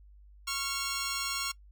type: tone pair together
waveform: 10% pulse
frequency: 1100 / 1380 Hz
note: C#6 / F6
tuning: -14 / -21 cents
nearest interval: major third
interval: 393 cents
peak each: -26 / -26 dBFS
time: 0.47-1.52 s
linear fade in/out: 10 ms
effects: noise-tail reverb RT60 0.1 s tail -22 dB re dry + added 50 Hz sine -52 dBFS peak until 1.71 s